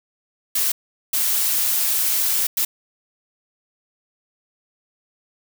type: noise bursts at uneven times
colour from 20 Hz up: blue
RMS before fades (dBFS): -20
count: 3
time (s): 0.55-0.72 / 1.13-2.47 / 2.57-2.65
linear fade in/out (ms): 5
effects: none